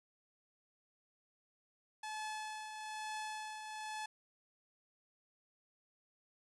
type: tone with tremolo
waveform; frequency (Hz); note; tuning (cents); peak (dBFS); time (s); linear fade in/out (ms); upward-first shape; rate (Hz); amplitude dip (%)
sawtooth; 861; A5; -38; -36; 2.03-4.06; 5; triangle; 1.1; 50
effects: resampled to 24000 Hz